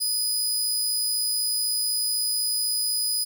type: tone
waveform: 20% pulse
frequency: 4978 Hz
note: D#8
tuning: in tune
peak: -17 dBFS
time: 0-3.25 s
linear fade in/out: 20 ms
effects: none